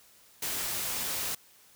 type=noise; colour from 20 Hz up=white; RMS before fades=-33 dBFS; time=0.42-1.35 s; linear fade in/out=5 ms; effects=white hiss -59 dBFS RMS until 1.75 s